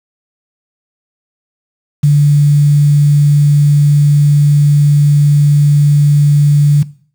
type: tone with quantisation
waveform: sine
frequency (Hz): 145.8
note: D3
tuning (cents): -12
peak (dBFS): -4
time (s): 2.03-6.83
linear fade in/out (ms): 10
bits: 5
effects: noise-tail reverb RT60 0.5 s tail -19 dB re dry